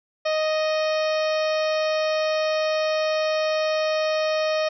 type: harmonic tone with a mistuned harmonic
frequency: 622.3 Hz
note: D#5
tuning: in tune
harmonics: 1 / 2 / 3 / 4 / 5 / 6 / 7 / 8 / 9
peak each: -21 / -31 / -34 / -33 / -38 / -39 / -38 / -39 / -41 dBFS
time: 0.25-4.69 s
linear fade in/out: 10 ms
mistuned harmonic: 8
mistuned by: +68 cents
effects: none